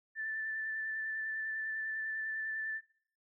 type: tone with vibrato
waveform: sine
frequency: 1763 Hz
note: A6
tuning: 3 cents sharp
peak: -35 dBFS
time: 0.15-2.81 s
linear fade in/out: 50 ms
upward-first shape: square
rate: 10 Hz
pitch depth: 11 cents each way
effects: noise-tail reverb RT60 0.6 s tail -24 dB re dry